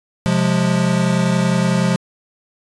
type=chord; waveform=square; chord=F minor; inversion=second; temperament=equal with one note detuned; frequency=130.81 / 176.95 / 207.7 Hz; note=C3 / F3 / Ab3; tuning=0 / +23 / 0 cents; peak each=-21 / -17 / -21 dBFS; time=0.26-1.96 s; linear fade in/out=0 ms; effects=resampled to 22050 Hz